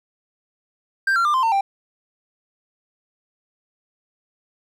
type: tone with pitch steps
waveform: triangle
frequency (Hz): 1577 / 1372.9 / 1195.1 / 1040.4 / 905.7 / 788.5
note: G6 / F6 / D6 / C6 / A5 / G5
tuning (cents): +10 / -30 / +30 / -10 / +50 / +10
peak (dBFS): -14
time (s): 1.07-1.61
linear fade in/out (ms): 5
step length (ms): 90
effects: none